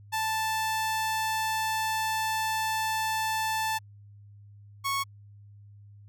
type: tone pair in turn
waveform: sawtooth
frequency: 880 / 1104.3 Hz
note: A5 / C#6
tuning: 0 / -7 cents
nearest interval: major third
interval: 393 cents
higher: second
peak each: -23 dBFS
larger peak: neither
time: 0.12-3.79 / 4.84-5.04 s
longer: first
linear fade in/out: 20 ms
effects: added 102 Hz sine -48 dBFS peak until 6.08 s